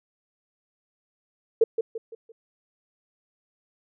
sine tone with echo, 452.4 Hz, A4, 48 cents sharp, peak -13 dBFS, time 1.61-1.64 s, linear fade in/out 5 ms, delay 170 ms, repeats 4, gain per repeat -8 dB, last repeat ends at 2.32 s, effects none

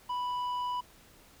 sine tone with tanh clipping, 987.8 Hz, B5, in tune, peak -32 dBFS, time 0.09-0.81 s, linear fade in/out 10 ms, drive 7 dB, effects pink hiss -58 dBFS RMS until 1.4 s

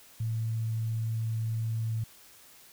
sine tone, 112.3 Hz, A2, 36 cents sharp, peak -28 dBFS, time 0.2-2.04 s, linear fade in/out 5 ms, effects white hiss -55 dBFS RMS until 2.72 s

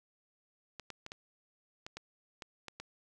clicks, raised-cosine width 0.2 ms, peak -26 dBFS, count 9, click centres 0.797 / 0.903 / 1.064 / 1.119 / 1.865 / 1.97 / 2.422 / 2.683 / 2.8 s, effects none

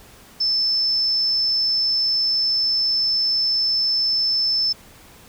sine tone, 5274 Hz, E8, in tune, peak -17 dBFS, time 0.4-4.73 s, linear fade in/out 10 ms, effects pink hiss -47 dBFS RMS until 5.28 s

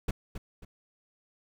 brown noise with echo, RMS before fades -28 dBFS, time 0.08-0.11 s, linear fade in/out 5 ms, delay 270 ms, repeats 2, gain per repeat -9 dB, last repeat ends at 0.65 s, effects none

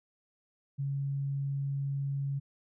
sine tone, 139 Hz, C#3, 5 cents sharp, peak -30 dBFS, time 0.78-2.4 s, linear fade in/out 20 ms, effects none

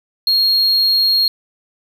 triangle tone, 4265 Hz, C8, 32 cents sharp, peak -10 dBFS, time 0.27-1.28 s, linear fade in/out 2 ms, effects none

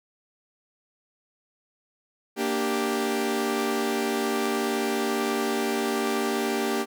sawtooth chord, G minor, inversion first, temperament equal, 233.1 / 293.7 / 392 Hz, Bb3 / D4 / G4, 0 / 0 / 0 cents, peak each -25 / -27 / -23 dBFS, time 2.36-6.86 s, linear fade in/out 50 ms, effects none

